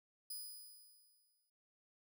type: tone with exponential decay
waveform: 10% pulse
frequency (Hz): 4978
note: D#8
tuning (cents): 0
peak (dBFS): -36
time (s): 0.3-1.5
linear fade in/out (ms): 5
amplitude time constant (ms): 260
effects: noise-tail reverb RT60 0.1 s tail -22 dB re dry